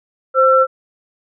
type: tone pair together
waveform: sine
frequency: 523.3 / 1344.8 Hz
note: C5 / E6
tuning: 0 / +34 cents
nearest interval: octave + major third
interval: 1634 cents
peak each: -11 dBFS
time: 0.34-0.67 s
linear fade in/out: 50 ms
effects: none